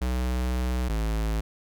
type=tone pair in turn; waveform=square; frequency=62.4 / 54.41 Hz; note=B1 / A1; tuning=+19 / -19 cents; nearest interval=major second; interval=238 cents; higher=first; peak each=-25 dBFS; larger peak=neither; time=0.01-0.89 / 0.89-1.41 s; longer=first; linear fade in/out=10 ms; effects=none